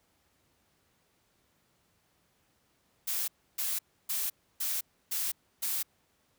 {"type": "noise bursts", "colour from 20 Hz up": "blue", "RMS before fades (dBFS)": -32, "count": 6, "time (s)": [3.07, 5.83], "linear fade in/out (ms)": 10, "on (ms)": 210, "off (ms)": 300, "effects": ["pink hiss -71 dBFS RMS until 6.38 s", "high-pass 60 Hz 12 dB/octave"]}